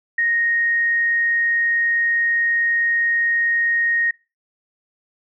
sine tone, 1864.7 Hz, A#6, in tune, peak -16 dBFS, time 0.18-4.11 s, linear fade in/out 5 ms, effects noise-tail reverb RT60 0.3 s tail -23 dB re dry

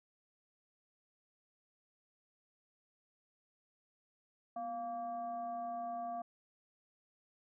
sine tone with frequency modulation, 698.5 Hz, F5, in tune, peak -38 dBFS, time 4.56-6.22 s, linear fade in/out 5 ms, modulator 455 Hz, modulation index 0.52, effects none

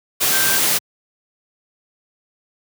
sine tone in noise, 1568 Hz, G6, in tune, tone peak -22 dBFS, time 0.32-0.59 s, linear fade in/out 20 ms, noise white, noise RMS -17 dBFS, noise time 0.2-0.79 s, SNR -8 dB, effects high-pass 100 Hz 12 dB/octave

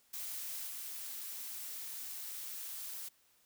blue noise with level steps, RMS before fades -42 / -44 dBFS, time 0.13-3.09 s, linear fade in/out 10 ms, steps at 0.66 s, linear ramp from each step 20 ms, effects white hiss -70 dBFS RMS until 3.45 s

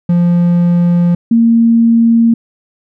triangle / sine tone pair in turn, 173.8 / 230.5 Hz, F3 / A#3, -8 / -19 cents, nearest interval perfect fourth, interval 489 cents, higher second, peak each -5 / -5 dBFS, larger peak neither, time 0.09-1.15 / 1.31-2.34 s, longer first, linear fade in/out 5 ms, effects none

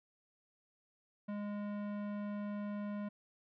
sine tone with tanh clipping, 205.9 Hz, G#3, 15 cents flat, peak -40 dBFS, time 1.28-3.09 s, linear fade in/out 10 ms, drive 17 dB, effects none

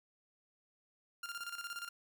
sawtooth tone with tremolo, 1396.9 Hz, F6, in tune, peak -36 dBFS, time 1.23-1.89 s, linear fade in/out 5 ms, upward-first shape square, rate 17 Hz, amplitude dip 65%, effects none

